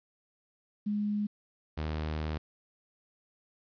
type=tone pair in turn; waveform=sine / sawtooth; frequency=207.7 / 77.44 Hz; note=G#3 / D#2; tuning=0 / -8 cents; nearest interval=octave + perfect fourth; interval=1708 cents; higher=first; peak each=-28 dBFS; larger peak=neither; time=0.86-1.27 / 1.77-2.38 s; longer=second; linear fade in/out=10 ms; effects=resampled to 11025 Hz + 11-bit